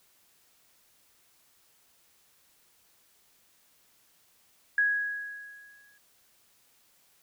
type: tone with exponential decay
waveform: sine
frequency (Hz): 1661.2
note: G#6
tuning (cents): 0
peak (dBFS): -20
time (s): 4.78-5.98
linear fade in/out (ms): 2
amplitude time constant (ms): 260
effects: white hiss -65 dBFS RMS until 7.22 s